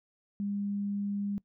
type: tone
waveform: sine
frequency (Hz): 202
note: G#3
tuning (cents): -48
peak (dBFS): -30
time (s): 0.4-1.38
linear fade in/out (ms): 0
effects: noise-tail reverb RT60 0.1 s tail -22 dB re dry